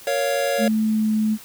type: chord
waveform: square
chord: Bb minor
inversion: none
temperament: equal with one note detuned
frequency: 466.2 / 556.6 / 698.5 Hz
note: Bb4 / Db5 / F5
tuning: 0 / +7 / 0 cents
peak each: -28 / -22 / -27 dBFS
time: 0.07-0.68 s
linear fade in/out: 2 ms
type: tone with pitch glide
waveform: sine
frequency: 218 to 216.2 Hz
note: A3 to A3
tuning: -16 to -30 cents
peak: -17 dBFS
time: 0.58-1.38 s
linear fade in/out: 50 ms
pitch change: -14 cents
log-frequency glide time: 0.85-1.09 s
effects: white hiss -43 dBFS RMS until 1.44 s